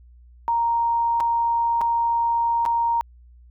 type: tone with dropouts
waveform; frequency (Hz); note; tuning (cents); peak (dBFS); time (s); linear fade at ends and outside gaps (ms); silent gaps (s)
sine; 932.3; A#5; 0; -18; 0.48-3.01; 0; 1.202-1.206 / 1.81-1.815 / 2.653-2.661
effects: added 60 Hz sine -46 dBFS peak until 3.5 s